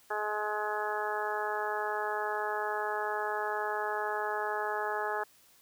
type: harmonic tone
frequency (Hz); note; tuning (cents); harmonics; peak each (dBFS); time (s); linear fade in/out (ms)
211.1; G#3; +29; 2 / 3 / 4 / 5 / 6 / 7 / 8; -37 / -40 / -35 / -41 / -39 / -42 / -38; 0.1-5.24; 10
effects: white hiss -62 dBFS RMS until 5.61 s